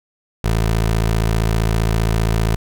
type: tone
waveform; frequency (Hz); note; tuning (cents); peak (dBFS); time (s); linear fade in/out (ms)
20% pulse; 55.2; A1; +6; -10; 0.44-2.56; 5
effects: none